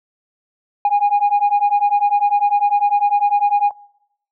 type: beating tone pair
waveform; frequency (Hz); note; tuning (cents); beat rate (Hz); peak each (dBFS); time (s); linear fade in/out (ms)
sine; 814 / 824; G#5 / G#5; -35 / -14; 10; -14; 0.85-3.71; 2
effects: noise-tail reverb RT60 0.8 s tail -23 dB re dry + tanh soft clip ceiling -9 dBFS